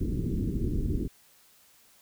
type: low-pass noise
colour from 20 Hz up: pink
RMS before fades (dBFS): -29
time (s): 0-1.08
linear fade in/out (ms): 10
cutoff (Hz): 380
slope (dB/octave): 48
effects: white hiss -60 dBFS RMS until 2.01 s